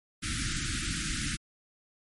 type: band-stop noise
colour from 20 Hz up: pink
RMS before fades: -32 dBFS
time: 0.22-1.37 s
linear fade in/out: 20 ms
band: 330 to 1300 Hz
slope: 96 dB/octave
effects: MP3 48 kbps